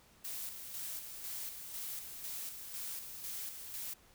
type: noise with tremolo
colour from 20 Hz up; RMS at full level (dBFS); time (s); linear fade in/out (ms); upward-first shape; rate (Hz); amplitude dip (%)
blue; -42; 0.24-3.94; 10; square; 2; 45
effects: pink hiss -64 dBFS RMS until 4.14 s